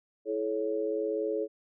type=chord; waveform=sine; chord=A major; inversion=second; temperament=equal with one note detuned; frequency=329.6 / 430.7 / 554.4 Hz; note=E4 / A4 / C#5; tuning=0 / -37 / 0 cents; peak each=-35 / -30 / -34 dBFS; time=0.25-1.48 s; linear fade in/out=50 ms; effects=none